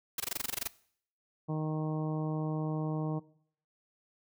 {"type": "noise bursts", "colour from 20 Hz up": "white", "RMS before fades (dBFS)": -33, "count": 12, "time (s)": [0.18, 0.675], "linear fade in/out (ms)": 5, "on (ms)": 22, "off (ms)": 21}
{"type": "harmonic tone", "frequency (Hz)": 155.3, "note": "D#3", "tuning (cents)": -3, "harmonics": [1, 2, 3, 4, 5, 6, 7], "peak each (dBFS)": [-32, -38, -42, -44, -46, -48, -49], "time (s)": [1.48, 3.2], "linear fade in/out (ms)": 20}
{"effects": ["noise-tail reverb RT60 0.6 s tail -20 dB re dry"]}